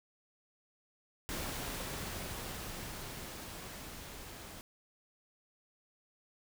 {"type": "noise with level ramp", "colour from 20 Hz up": "pink", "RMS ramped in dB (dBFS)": [-39, -49], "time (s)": [1.29, 4.61], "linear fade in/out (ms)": 0, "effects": []}